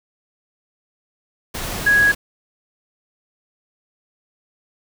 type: tone in noise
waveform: sine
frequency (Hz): 1661.2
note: G#6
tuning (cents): 0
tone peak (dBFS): -11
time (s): 1.86-2.12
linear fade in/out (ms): 10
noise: pink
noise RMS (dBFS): -27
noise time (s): 1.54-2.15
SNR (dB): +13
effects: none